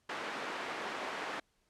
white band-pass noise, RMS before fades -40 dBFS, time 0.09-1.4 s, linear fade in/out 5 ms, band 300 to 1700 Hz, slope 12 dB/octave, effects pink hiss -75 dBFS RMS until 1.69 s + low-pass 10000 Hz 12 dB/octave

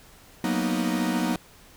45% pulse chord, B major seventh, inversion second, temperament equal, 185 / 233.1 / 246.9 / 311.1 Hz, F#3 / A#3 / B3 / D#4, 0 / 0 / 0 / 0 cents, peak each -29 dBFS, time 0.44-1.36 s, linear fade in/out 2 ms, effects pink hiss -52 dBFS RMS until 1.76 s

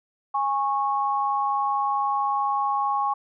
sine tone pair together, 823.3 / 1099 Hz, G#5 / C#6, -15 / -15 cents, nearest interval perfect fourth, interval 500 cents, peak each -24 dBFS, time 0.34-3.14 s, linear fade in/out 10 ms, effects none

